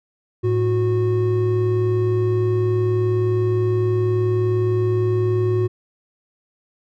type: tone pair together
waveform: triangle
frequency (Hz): 108.65 / 365.2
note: A2 / F#4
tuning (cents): -21 / -23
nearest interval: octave + major sixth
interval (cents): 2098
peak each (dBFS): -17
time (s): 0.43-5.68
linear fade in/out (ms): 20
effects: none